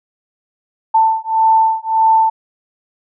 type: beating tone pair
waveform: sine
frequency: 888 / 889.7 Hz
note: A5 / A5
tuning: +16 / +19 cents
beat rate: 1.7 Hz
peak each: -13 / -13 dBFS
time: 0.94-2.3 s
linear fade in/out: 10 ms
effects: none